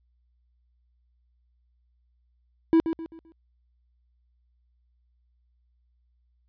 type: tone with echo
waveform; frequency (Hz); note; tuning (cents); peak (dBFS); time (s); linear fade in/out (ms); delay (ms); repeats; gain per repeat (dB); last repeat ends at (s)
triangle; 326.8; E4; -15; -13; 2.73-2.8; 0; 130; 4; -9; 3.32
effects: added 60 Hz sine -64 dBFS peak until 6.48 s + resampled to 11025 Hz